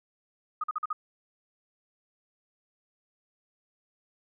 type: tone bursts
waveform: sine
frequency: 1244.5 Hz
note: D#6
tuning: in tune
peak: -27 dBFS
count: 5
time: 0.61-0.93 s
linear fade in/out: 5 ms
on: 28 ms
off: 45 ms
effects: none